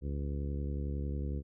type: harmonic tone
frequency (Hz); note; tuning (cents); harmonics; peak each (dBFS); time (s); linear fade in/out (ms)
71; C#2; +42; 1 / 2 / 3 / 4 / 5 / 6 / 7; -34 / -40 / -44 / -46 / -48 / -50 / -51; 0.01-1.43; 50
effects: none